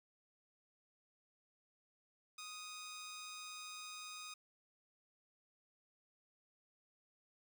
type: tone with amplitude modulation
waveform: 10% pulse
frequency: 1244.5 Hz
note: D#6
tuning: in tune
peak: -38 dBFS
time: 2.38-4.34 s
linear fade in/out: 5 ms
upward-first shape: sine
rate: 185 Hz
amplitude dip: 30%
effects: none